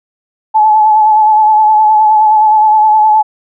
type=tone with vibrato; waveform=sine; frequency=860 Hz; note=A5; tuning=40 cents flat; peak=-4 dBFS; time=0.54-3.23 s; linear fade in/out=20 ms; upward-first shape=sine; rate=9.6 Hz; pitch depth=31 cents each way; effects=none